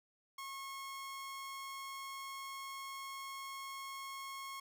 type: tone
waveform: sawtooth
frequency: 1088 Hz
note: C#6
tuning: 33 cents flat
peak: -40 dBFS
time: 0.38-4.6 s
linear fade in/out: 5 ms
effects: none